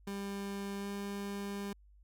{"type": "tone with pitch glide", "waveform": "30% pulse", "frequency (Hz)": [199, 200.5], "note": ["G3", "G3"], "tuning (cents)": [26, 39], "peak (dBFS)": -35, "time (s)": [0.07, 1.73], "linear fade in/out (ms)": 5, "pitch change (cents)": 13, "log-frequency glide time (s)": [0.79, 0.87], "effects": ["added 50 Hz sine -58 dBFS peak until 2.03 s"]}